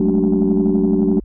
sine tone cluster, 184.7 / 206 / 217.8 / 289.5 / 381.8 Hz, F#3 / G#3 / A3 / D4 / G4, -3 / -14 / -17 / -25 / -46 cents, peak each -18 dBFS, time 0-1.2 s, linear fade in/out 5 ms, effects tanh soft clip ceiling -7 dBFS + added 50 Hz sine -33 dBFS peak until 1.24 s

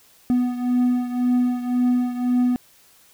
triangle beating tone pair, 246.9 / 248.8 Hz, B3 / B3, 0 / +13 cents, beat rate 1.9 Hz, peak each -17 / -22 dBFS, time 0.3-2.56 s, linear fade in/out 0 ms, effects white hiss -54 dBFS RMS until 3.13 s

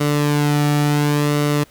sawtooth tone with flanger, 146.83 Hz, D3, in tune, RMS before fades -17 dBFS, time 0-1.64 s, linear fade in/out 10 ms, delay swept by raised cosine 1.2 to 1.95 ms, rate 0.7 Hz, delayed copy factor -0.55, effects pink hiss -50 dBFS RMS until 1.7 s

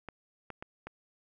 clicks, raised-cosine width 0.5 ms, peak -26 dBFS, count 4, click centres 0.087 / 0.503 / 0.625 / 0.87 s, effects none

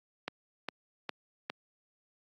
click train, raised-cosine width 0.3 ms, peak -18 dBFS, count 4, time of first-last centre 0.28-1.5 s, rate 2.46 Hz, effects high-pass 200 Hz 12 dB/octave + AAC 64 kbps

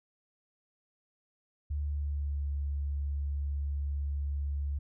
sine tone with pitch glide, 73.1 to 71.14 Hz, D2 to C#2, -7 to +45 cents, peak -30 dBFS, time 1.7-4.79 s, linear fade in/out 10 ms, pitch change -48 cents, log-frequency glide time 1.8-2.47 s, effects none

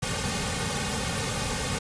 pink noise with comb filter, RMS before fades -29 dBFS, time 0.02-1.79 s, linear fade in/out 10 ms, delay 3 ms, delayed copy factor -0.95, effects resampled to 22050 Hz

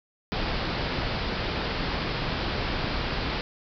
pink low-pass noise, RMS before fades -29 dBFS, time 0.32-3.41 s, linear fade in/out 0 ms, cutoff 5100 Hz, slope 96 dB/octave, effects none

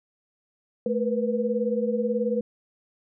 sine tone cluster, 217.3 / 477.7 / 496.1 Hz, A3 / A#4 / B4, -21 / +42 / +8 cents, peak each -27 dBFS, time 0.86-2.41 s, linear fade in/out 2 ms, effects none

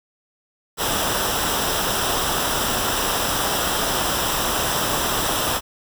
pink noise with comb filter, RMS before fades -22 dBFS, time 0.77-5.61 s, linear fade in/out 50 ms, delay 0.45 ms, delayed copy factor -0.6, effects none

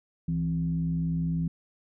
sine tone with frequency modulation, 164.81 Hz, E3, in tune, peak -25 dBFS, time 0.28-1.48 s, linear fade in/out 5 ms, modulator 96.4 Hz, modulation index 0.5, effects none

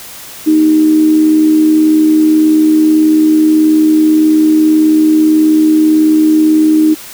sine tone with amplitude modulation, 311.1 Hz, D#4, in tune, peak -3 dBFS, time 0.46-6.95 s, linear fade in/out 20 ms, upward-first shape sine, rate 78.3 Hz, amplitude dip 40%, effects white hiss -30 dBFS RMS until 7.13 s

